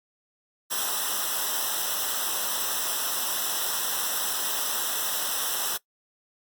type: noise with comb filter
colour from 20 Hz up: white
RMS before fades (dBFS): -28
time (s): 0.7-5.78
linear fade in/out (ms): 20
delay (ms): 0.44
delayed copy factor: -0.95
effects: noise-tail reverb RT60 0.1 s tail -20 dB re dry + Opus 48 kbps